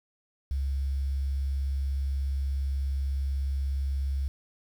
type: tone with quantisation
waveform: sine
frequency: 68.3 Hz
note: C#2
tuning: 25 cents flat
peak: -26 dBFS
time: 0.51-4.28 s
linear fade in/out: 0 ms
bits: 9
effects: none